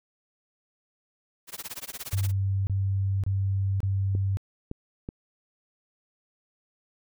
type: noise with tremolo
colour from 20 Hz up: white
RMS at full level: -35 dBFS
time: 1.47-2.32 s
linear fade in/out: 50 ms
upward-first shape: sine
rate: 17 Hz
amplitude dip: 100%
type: tone bursts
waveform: sine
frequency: 97.4 Hz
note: G2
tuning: 11 cents flat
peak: -23 dBFS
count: 4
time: 2.13-4.371 s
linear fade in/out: 0 ms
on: 540 ms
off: 27 ms
type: clicks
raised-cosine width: 3 ms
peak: -21 dBFS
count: 3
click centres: 4.151 / 4.714 / 5.089 s
effects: none